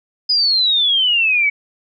sine exponential sweep, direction down, 5010 to 2233 Hz, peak -12 dBFS, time 0.29-1.5 s, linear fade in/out 10 ms, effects none

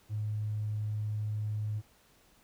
triangle tone, 106.3 Hz, G#2, 41 cents sharp, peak -27 dBFS, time 0.09-1.82 s, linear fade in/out 50 ms, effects tanh soft clip ceiling -29 dBFS + pink hiss -64 dBFS RMS until 2.43 s

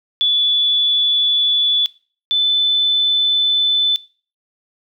sine tone pair in turn, 3448 / 3512 Hz, A7 / A7, -36 / -4 cents, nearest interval unison, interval 32 cents, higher second, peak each -12 / -13 dBFS, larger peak first, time 0.21-1.86 / 2.31-3.96 s, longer neither, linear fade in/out 0 ms, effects noise-tail reverb RT60 0.4 s tail -20 dB re dry

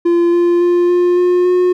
triangle tone with pitch steps, 343.8 / 347.2 / 350.6 / 354.1 / 357.6 / 361.1 Hz, F4 / F4 / F4 / F4 / F4 / F#4, -27 / -10 / +7 / +24 / +41 / -42 cents, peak -7 dBFS, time 0.05-1.73 s, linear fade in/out 10 ms, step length 280 ms, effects none

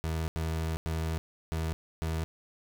30% pulse tone bursts at uneven times, 80.6 Hz, E2, 38 cents flat, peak -27 dBFS, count 5, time 0.04-0.28 / 0.36-0.77 / 0.86-1.18 / 1.52-1.73 / 2.02-2.24 s, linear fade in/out 0 ms, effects none

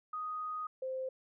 sine tone pair in turn, 1246 / 521.5 Hz, D#6 / C5, +2 / -6 cents, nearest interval octave + minor third, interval 1508 cents, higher first, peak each -36 / -35 dBFS, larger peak second, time 0.13-0.67 / 0.82-1.09 s, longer first, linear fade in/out 5 ms, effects none

